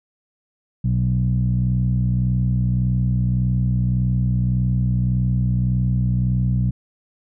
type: tone with low-pass filter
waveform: 15% pulse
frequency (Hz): 61.74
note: B1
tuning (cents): 0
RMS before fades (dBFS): -19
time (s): 0.84-6.71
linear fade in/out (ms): 10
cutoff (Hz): 150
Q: 4.7
effects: none